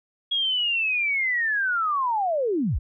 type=linear sweep; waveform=sine; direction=down; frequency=3322 to 34.65 Hz; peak=-21 dBFS; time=0.31-2.79 s; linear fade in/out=10 ms; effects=none